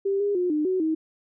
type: tone with pitch steps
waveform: sine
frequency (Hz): 393.9 / 406.6 / 358.7 / 302.7 / 372.7 / 317.2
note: G4 / G#4 / F4 / D#4 / F#4 / D#4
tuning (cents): +8 / -37 / +46 / -48 / +13 / +33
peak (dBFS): -21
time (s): 0.05-0.95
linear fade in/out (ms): 10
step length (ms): 150
effects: none